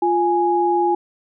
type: tone pair together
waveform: sine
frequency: 349.2 / 831.3 Hz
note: F4 / G#5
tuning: 0 / +1 cents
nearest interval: octave + minor third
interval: 1501 cents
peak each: -18 / -17 dBFS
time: 0.02-0.95 s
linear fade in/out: 5 ms
effects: none